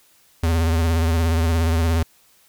square tone with vibrato, 82.2 Hz, E2, 4 cents flat, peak -17 dBFS, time 0.43-2.03 s, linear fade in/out 5 ms, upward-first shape triangle, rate 17 Hz, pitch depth 68 cents each way, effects white hiss -56 dBFS RMS until 2.48 s

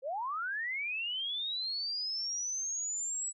sine linear sweep, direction up, 493.9 to 7902 Hz, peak -33 dBFS, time 0.02-3.33 s, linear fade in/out 50 ms, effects none

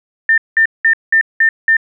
sine tone bursts, 1800 Hz, A6, 39 cents sharp, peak -7 dBFS, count 6, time 0.29-1.768 s, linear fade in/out 2 ms, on 88 ms, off 190 ms, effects none

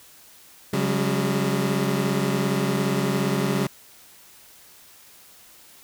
25% pulse chord, C# suspended fourth, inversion none, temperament equal with one note detuned, 138.59 / 185 / 202.3 Hz, C#3 / F#3 / G#3, 0 / 0 / -45 cents, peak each -22 dBFS, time 0.73-3.67 s, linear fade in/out 5 ms, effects white hiss -50 dBFS RMS until 5.83 s

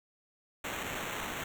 white noise with sample-and-hold, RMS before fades -38 dBFS, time 0.64-1.44 s, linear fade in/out 5 ms, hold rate 4900 Hz, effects none

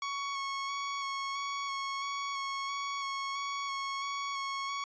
sawtooth tone with vibrato, 1108.7 Hz, C#6, in tune, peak -30 dBFS, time 0.02-4.84 s, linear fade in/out 2 ms, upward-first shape square, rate 1.5 Hz, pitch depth 14 cents each way, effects resampled to 16000 Hz

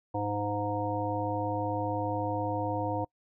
harmonic tone with a mistuned harmonic, 103.1 Hz, G#2, 12 cents flat, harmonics 1 / 3 / 5 / 7 / 9, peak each -35 / -35 / -35 / -35 / -35 dBFS, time 0.14-3.05 s, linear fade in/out 10 ms, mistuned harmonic 1, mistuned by +18 cents, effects noise-tail reverb RT60 0.1 s tail -26 dB re dry

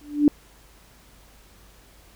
sine tone with exponential growth, 293.7 Hz, D4, in tune, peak -9 dBFS, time 0.01-0.28 s, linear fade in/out 1 ms, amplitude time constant 57 ms, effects added 50 Hz sine -54 dBFS peak until 2.15 s + pink hiss -54 dBFS RMS until 2.15 s

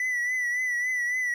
triangle tone with vibrato, 1975.5 Hz, B6, in tune, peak -23 dBFS, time 0-1.34 s, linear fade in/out 2 ms, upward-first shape triangle, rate 3.6 Hz, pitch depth 55 cents each way, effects none

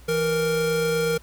square tone pair together, 164.81 / 466.2 Hz, E3 / A#4, 0 / 0 cents, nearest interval octave + tritone, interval 1800 cents, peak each -29 / -22 dBFS, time 0.08-1.18 s, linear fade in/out 10 ms, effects added 60 Hz sine -45 dBFS peak until 1.22 s + pink hiss -53 dBFS RMS until 1.22 s

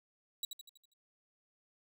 sawtooth tone with echo, 3889 Hz, B7, 27 cents flat, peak -32 dBFS, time 0.43-0.45 s, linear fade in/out 2 ms, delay 81 ms, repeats 6, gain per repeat -6 dB, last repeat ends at 0.936 s, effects none

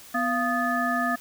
harmonic tone with a mistuned harmonic, 247.9 Hz, B3, 7 cents sharp, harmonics 1 / 3 / 5 / 7, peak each -28 / -28 / -28 / -28 dBFS, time 0.14-1.16 s, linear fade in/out 10 ms, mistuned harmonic 3, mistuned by -130 cents, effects white hiss -47 dBFS RMS until 1.2 s

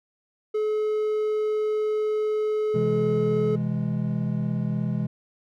triangle tone, 427.9 Hz, A4, 48 cents flat, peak -20 dBFS, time 0.54-3.56 s, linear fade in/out 10 ms
triangle chord, C augmented, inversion none, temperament equal with one note detuned, 128.19 / 164.81 / 207.7 Hz, C3 / E3 / G#3, -35 / 0 / 0 cents, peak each -26 dBFS, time 2.74-5.07 s, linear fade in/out 10 ms
effects none

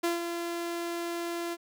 sawtooth tone with ADSR envelope, 341.7 Hz, F4, 38 cents flat, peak -21 dBFS, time 0.03-1.57 s, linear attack 13 ms, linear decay 150 ms, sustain -7 dB, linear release 43 ms, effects none

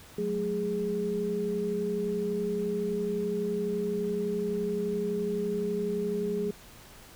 sine tone cluster, 183 / 214.8 / 414.1 Hz, F#3 / A3 / G#4, -19 / -41 / -5 cents, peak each -34 / -35 / -29 dBFS, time 0.18-6.51 s, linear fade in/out 5 ms, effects pink hiss -51 dBFS RMS until 7.15 s

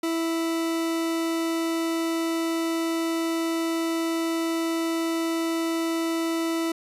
40% pulse tone, 329.6 Hz, E4, in tune, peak -23 dBFS, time 0.03-6.72 s, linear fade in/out 5 ms, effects resampled to 32000 Hz

